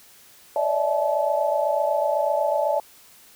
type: tone cluster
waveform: sine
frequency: 573 / 601 / 655 / 863 Hz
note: D5 / D5 / E5 / A5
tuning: -43 / +40 / -11 / -34 cents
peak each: -25 dBFS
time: 0.56-2.8 s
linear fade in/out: 2 ms
effects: white hiss -51 dBFS RMS until 3.35 s